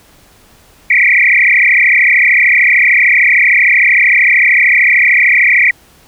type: tone with frequency modulation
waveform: sine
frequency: 2150 Hz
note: C7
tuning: 47 cents sharp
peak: -5 dBFS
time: 0.9-5.71 s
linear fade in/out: 5 ms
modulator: 33.2 Hz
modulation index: 7.1
effects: pink hiss -45 dBFS RMS until 6.07 s